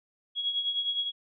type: tone with tremolo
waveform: sine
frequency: 3322 Hz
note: G#7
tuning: in tune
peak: -24 dBFS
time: 0.35-1.12 s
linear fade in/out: 50 ms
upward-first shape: triangle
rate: 9.7 Hz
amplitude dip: 70%
effects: none